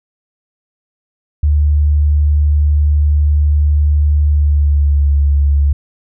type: tone with pitch glide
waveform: sine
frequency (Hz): 74 to 71.27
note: D2 to C#2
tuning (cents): +14 to +49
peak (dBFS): -8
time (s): 1.43-5.73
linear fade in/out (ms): 5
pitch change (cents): -65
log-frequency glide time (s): 4.28-5.09
effects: none